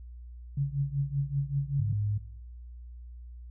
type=tone with tremolo; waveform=sine; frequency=140 Hz; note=C#3; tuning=18 cents sharp; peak=-23 dBFS; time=0.57-1.93 s; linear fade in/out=5 ms; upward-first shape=triangle; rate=5.2 Hz; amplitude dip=95%
type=tone; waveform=sine; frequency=103.83 Hz; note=G#2; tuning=in tune; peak=-27 dBFS; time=1.79-2.18 s; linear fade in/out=5 ms
effects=noise-tail reverb RT60 0.9 s tail -22 dB re dry + added 60 Hz sine -42 dBFS peak until 3.5 s